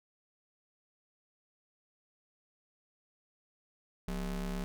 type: ring-modulated tone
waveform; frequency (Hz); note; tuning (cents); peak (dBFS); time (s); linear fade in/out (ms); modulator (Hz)
square; 107.6; A2; -38; -32; 4.08-4.64; 0; 73.1
effects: none